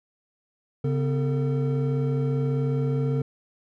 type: tone cluster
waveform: triangle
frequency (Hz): 137.6 / 252.5 / 451.3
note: C#3 / B3 / A4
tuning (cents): -12 / +39 / +44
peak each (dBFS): -21 / -29 / -28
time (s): 0.84-3.22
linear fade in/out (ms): 5
effects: none

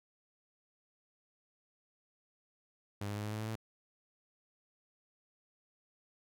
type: tone with pitch steps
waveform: sawtooth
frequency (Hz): 101.5 / 103.04 / 104.59 / 106.18 / 107.78 / 109.42 / 111.07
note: G#2 / G#2 / G#2 / G#2 / A2 / A2 / A2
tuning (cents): -39 / -13 / +13 / +39 / -35 / -9 / +17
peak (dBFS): -33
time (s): 3.01-3.556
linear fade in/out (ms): 5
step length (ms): 78
effects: none

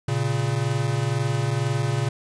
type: tone pair together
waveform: square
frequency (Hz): 116.55 / 138.6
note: A#2 / C#3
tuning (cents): 0 / 0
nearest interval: minor third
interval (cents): 300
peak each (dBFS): -25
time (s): 0.08-2.09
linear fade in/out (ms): 5
effects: resampled to 22050 Hz + 9-bit

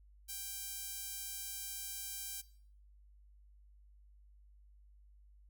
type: tone with high-pass filter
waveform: sawtooth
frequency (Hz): 786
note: G5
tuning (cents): +4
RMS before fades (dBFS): -44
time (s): 0.28-2.42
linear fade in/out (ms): 20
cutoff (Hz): 7400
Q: 0.52
effects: noise-tail reverb RT60 0.6 s tail -20 dB re dry + added 50 Hz sine -59 dBFS peak until 5.49 s

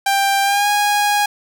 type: tone with pitch glide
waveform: sawtooth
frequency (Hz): 790 to 824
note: G5 to G#5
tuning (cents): +13 to -14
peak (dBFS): -10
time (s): 0.06-1.26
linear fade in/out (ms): 5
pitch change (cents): +73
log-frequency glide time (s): 0.43-0.68
effects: none

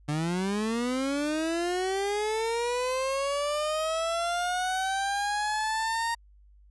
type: linear sweep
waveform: 30% pulse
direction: up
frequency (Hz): 144.7 to 932.3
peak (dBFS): -24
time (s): 0.08-6.15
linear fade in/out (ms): 10
effects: added 50 Hz sine -53 dBFS peak until 6.7 s + resampled to 24000 Hz

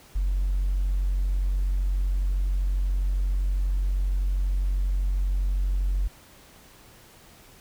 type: tone with hard clipping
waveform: sine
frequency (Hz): 46.25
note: F#1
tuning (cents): 0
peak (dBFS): -22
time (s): 0.15-6.08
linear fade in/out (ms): 10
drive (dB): 1
effects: pink hiss -52 dBFS RMS until 7.6 s

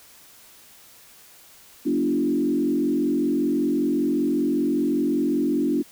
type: tone with frequency modulation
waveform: sine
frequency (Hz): 291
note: D4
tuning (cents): -16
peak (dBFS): -19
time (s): 1.85-5.83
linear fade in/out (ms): 20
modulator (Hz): 45.2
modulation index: 1.3
effects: white hiss -50 dBFS RMS until 5.91 s

